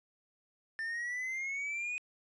triangle exponential sweep, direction up, 1783 to 2500 Hz, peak -33 dBFS, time 0.79-1.98 s, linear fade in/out 0 ms, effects resampled to 22050 Hz

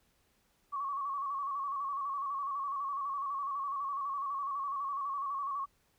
sine tone with vibrato, 1114 Hz, C#6, 8 cents sharp, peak -33 dBFS, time 0.72-5.66 s, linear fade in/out 20 ms, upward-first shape square, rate 12 Hz, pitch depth 49 cents each way, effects pink hiss -72 dBFS RMS until 5.98 s

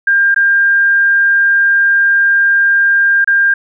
sine tone with dropouts, 1600 Hz, G6, 35 cents sharp, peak -7 dBFS, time 0.07-3.54 s, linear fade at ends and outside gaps 5 ms, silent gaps 0.345-0.361 / 3.245-3.274 s, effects none

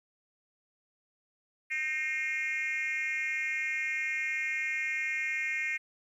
sine tone with frequency modulation, 2135 Hz, C7, 34 cents sharp, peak -28 dBFS, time 1.7-5.78 s, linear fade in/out 20 ms, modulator 287 Hz, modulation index 1.1, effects tanh soft clip ceiling -27 dBFS + 11-bit

